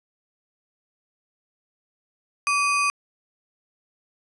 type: ring-modulated tone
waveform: square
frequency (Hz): 1821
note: A#6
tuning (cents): -41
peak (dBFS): -17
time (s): 2.47-2.9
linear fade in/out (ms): 0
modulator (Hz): 671
effects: resampled to 24000 Hz + 9-bit